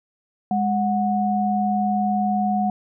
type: tone pair together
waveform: sine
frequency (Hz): 206 / 734.1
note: G#3 / F#5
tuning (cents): -14 / -14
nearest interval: octave + minor seventh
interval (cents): 2200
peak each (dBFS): -21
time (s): 0.51-2.7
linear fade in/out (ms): 2
effects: none